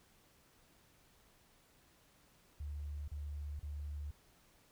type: tone bursts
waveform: sine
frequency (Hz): 73.3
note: D2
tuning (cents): -3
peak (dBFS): -40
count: 3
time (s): 2.6-4.11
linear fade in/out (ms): 5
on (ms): 480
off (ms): 35
effects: pink hiss -68 dBFS RMS until 4.71 s